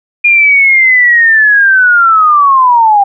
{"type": "linear sweep", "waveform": "sine", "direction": "down", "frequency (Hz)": [2428, 784], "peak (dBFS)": -3, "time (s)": [0.24, 3.04], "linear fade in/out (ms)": 10, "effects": []}